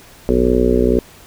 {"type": "harmonic tone with a mistuned harmonic", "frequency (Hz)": 61.74, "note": "B1", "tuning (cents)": 0, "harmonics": [1, 2, 3, 4, 5, 6, 7, 8, 9], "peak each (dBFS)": [-19, -28, -24, -17, -26, -17, -17, -25, -24], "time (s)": [0.29, 0.99], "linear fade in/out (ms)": 0, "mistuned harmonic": 1, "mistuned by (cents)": -110, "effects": ["pink hiss -43 dBFS RMS until 1.26 s"]}